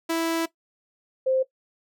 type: tone pair in turn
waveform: sawtooth / sine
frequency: 329.6 / 523.2 Hz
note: E4 / C5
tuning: 0 / 0 cents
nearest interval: minor sixth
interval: 800 cents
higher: second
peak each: -19 dBFS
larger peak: neither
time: 0.09-0.46 / 1.26-1.43 s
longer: first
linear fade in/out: 10 ms
effects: noise-tail reverb RT60 0.1 s tail -17 dB re dry